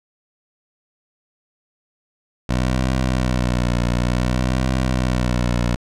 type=tone with vibrato; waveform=15% pulse; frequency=62 Hz; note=B1; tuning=7 cents sharp; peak=-11 dBFS; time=2.49-5.76 s; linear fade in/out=5 ms; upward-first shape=triangle; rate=0.56 Hz; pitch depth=73 cents each way; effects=low-pass 8000 Hz 12 dB/octave